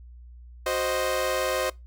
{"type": "chord", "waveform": "sawtooth", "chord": "C diminished", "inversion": "second", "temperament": "equal", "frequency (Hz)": [370, 523.3, 622.3], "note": ["Gb4", "C5", "Eb5"], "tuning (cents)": [0, 0, 0], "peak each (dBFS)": [-28, -23, -25], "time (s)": [0.66, 1.7], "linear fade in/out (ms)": 5, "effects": ["noise-tail reverb RT60 0.2 s tail -22 dB re dry", "added 60 Hz sine -43 dBFS peak until 1.86 s"]}